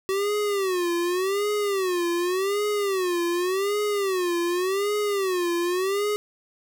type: tone with vibrato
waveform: square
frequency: 378.8 Hz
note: F#4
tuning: 41 cents sharp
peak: -23 dBFS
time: 0.09-6.16 s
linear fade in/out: 0 ms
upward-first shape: sine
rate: 0.87 Hz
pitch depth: 170 cents each way
effects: none